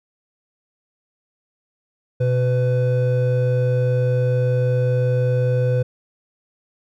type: tone pair together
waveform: triangle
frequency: 124.64 / 501 Hz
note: B2 / B4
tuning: +16 / +25 cents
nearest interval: 2 octaves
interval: 2409 cents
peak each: -15 / -19 dBFS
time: 2.2-5.83 s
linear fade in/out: 10 ms
effects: none